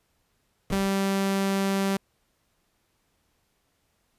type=noise with exponential decay; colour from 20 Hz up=brown; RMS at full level=-26 dBFS; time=0.7-0.97 s; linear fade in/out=1 ms; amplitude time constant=58 ms
type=tone; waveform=sawtooth; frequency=195.3 Hz; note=G3; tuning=6 cents flat; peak=-19 dBFS; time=0.72-1.97 s; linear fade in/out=5 ms
effects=pink hiss -71 dBFS RMS until 4.18 s + resampled to 32000 Hz